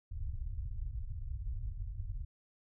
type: low-pass noise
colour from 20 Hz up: pink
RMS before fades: -39 dBFS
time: 0.11-2.25 s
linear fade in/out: 10 ms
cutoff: 110 Hz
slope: 48 dB/octave
effects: none